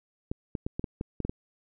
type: clicks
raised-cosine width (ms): 3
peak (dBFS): -18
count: 9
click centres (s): 0.315 / 0.552 / 0.665 / 0.795 / 0.842 / 1.011 / 1.203 / 1.25 / 1.295
effects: none